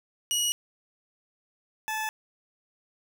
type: tone pair in turn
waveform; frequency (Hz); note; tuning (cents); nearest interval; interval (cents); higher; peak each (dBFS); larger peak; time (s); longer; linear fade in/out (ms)
20% pulse; 2907 / 869.5; F#7 / A5; -31 / -21; octave + major sixth; 2090; first; -19 / -24; first; 0.31-0.52 / 1.88-2.09; neither; 0
effects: none